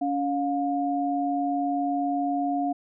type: tone pair together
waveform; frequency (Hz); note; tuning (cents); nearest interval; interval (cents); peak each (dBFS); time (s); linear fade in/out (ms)
sine; 282.2 / 710; C#4 / F5; +31 / +28; octave + major third; 1597; -26; 0.01-2.73; 10
effects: none